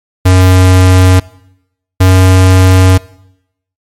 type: tone pair in turn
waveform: square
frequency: 92.5 / 93.14 Hz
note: F#2 / F#2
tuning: 0 / +12 cents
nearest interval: unison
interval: 12 cents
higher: second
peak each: -3 dBFS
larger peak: neither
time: 0.25-1.2 / 2-2.98 s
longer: second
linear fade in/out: 10 ms
effects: noise-tail reverb RT60 0.8 s tail -21 dB re dry + MP3 64 kbps